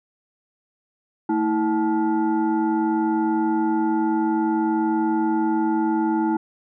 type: tone with frequency modulation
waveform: sine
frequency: 323.3 Hz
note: E4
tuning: 34 cents flat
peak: -18 dBFS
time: 1.29-6.37 s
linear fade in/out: 5 ms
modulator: 546 Hz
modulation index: 0.97
effects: none